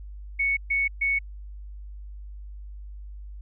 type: tone bursts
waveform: sine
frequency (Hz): 2217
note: C#7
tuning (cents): 0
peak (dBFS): -21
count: 3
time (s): 0.39-1.19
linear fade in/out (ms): 10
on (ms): 180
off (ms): 130
effects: added 50 Hz sine -37 dBFS peak until 3.41 s